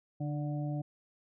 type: harmonic tone with a mistuned harmonic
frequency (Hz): 146.83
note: D3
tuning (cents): 0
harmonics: 1 / 2 / 4 / 5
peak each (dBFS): -33 / -39 / -45 / -47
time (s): 0.2-0.82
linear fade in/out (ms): 10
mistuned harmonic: 2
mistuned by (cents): +26
effects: none